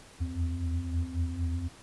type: tone cluster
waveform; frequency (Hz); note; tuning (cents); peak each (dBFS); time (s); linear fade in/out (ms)
sine; 79.7 / 83.6 / 88.6 / 259.5; D#2 / E2 / F2 / C4; +42 / +25 / +25 / -14; -33 / -32 / -37 / -38; 0.2-1.69; 20
effects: pink hiss -53 dBFS RMS until 1.82 s + resampled to 24000 Hz